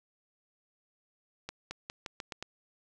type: accelerating click train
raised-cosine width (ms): 0.2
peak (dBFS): -21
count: 7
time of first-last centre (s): 1.49-2.426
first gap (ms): 220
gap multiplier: 0.86
effects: none